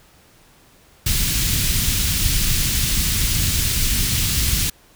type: band-stop noise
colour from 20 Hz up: pink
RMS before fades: -19 dBFS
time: 1.06-4.7 s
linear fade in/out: 5 ms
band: 150 to 3000 Hz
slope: 12 dB/octave
effects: pink hiss -52 dBFS RMS until 4.95 s